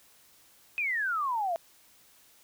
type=exponential sweep; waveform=sine; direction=down; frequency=2550 to 650 Hz; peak=-27 dBFS; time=0.78-1.56 s; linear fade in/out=0 ms; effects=white hiss -60 dBFS RMS until 2.43 s